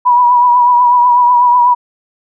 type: tone with vibrato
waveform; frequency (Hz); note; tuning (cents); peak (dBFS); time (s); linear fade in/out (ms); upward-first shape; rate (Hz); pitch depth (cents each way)
sine; 976; B5; -21; -5; 0.05-1.75; 20; triangle; 8.1; 45
effects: none